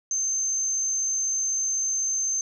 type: tone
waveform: sine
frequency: 6272 Hz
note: G8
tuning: in tune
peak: -23 dBFS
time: 0.11-2.41 s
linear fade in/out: 2 ms
effects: none